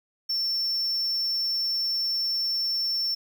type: tone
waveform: triangle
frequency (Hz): 5410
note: E8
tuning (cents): +44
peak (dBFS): -23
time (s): 0.29-3.15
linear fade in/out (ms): 10
effects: 9-bit